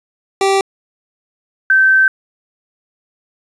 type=tone pair in turn; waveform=25% pulse / sine; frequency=390 / 1548.3 Hz; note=G4 / G6; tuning=-9 / -22 cents; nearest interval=2 octaves; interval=2387 cents; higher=second; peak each=-7 dBFS; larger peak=neither; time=0.41-0.61 / 1.7-2.08 s; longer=second; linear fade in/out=2 ms; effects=resampled to 22050 Hz + 8-bit